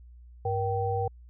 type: tone cluster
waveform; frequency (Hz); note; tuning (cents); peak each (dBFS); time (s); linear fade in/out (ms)
sine; 99.9 / 474.2 / 774; G2 / A#4 / G5; +33 / +30 / -22; -30; 0.45-1.08; 5
effects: added 60 Hz sine -47 dBFS peak until 1.29 s